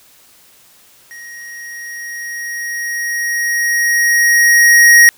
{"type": "tone with level ramp", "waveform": "square", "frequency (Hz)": 1884, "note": "A#6", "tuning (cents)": 18, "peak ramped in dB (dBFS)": [-32, -3], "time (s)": [1.11, 5.09], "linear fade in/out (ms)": 0, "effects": ["white hiss -47 dBFS RMS until 5.17 s"]}